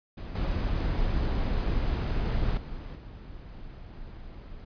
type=noise with level steps; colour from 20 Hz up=brown; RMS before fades=-36 / -27 / -38 / -43 dBFS; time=0.17-4.65 s; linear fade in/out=10 ms; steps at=0.35 / 2.57 / 2.95 s; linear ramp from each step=5 ms; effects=resampled to 11025 Hz